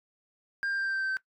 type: tone with pitch steps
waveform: sine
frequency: 1600 / 1590.8 / 1581.6 / 1572.5 / 1563.5 / 1554.5 / 1545.5 Hz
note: G6 / G6 / G6 / G6 / G6 / G6 / G6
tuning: +35 / +25 / +15 / +5 / -5 / -15 / -25 cents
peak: -25 dBFS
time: 0.63-1.169 s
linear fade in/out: 0 ms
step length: 77 ms
effects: noise-tail reverb RT60 0.1 s tail -20 dB re dry + tanh soft clip ceiling -27 dBFS